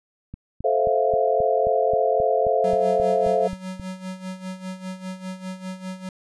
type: click train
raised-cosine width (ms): 5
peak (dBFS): -22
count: 14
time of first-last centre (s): 0.34-3.797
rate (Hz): 3.76
type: chord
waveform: sine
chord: F major seventh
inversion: first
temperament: just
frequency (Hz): 436.5 / 523.8 / 654.8 / 698.5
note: A4 / C5 / E5 / F5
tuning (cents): -14 / +2 / -12 / 0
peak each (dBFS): -23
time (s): 0.64-3.48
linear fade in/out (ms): 10
type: tone with tremolo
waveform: square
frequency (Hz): 186.6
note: F#3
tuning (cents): +15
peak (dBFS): -29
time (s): 2.64-6.09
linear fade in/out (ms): 2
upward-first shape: sine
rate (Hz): 5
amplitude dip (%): 75
effects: resampled to 24000 Hz